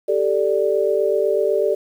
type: chord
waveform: sine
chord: G suspended second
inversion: none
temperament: equal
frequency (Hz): 392 / 440 / 587.3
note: G4 / A4 / D5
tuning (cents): 0 / 0 / 0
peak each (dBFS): -20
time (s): 0.08-1.75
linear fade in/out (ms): 10
effects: 8-bit